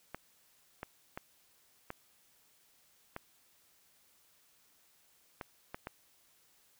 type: clicks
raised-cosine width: 0.5 ms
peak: -25 dBFS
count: 8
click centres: 0.146 / 0.831 / 1.175 / 1.904 / 3.164 / 5.412 / 5.745 / 5.871 s
effects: white hiss -68 dBFS RMS until 6.79 s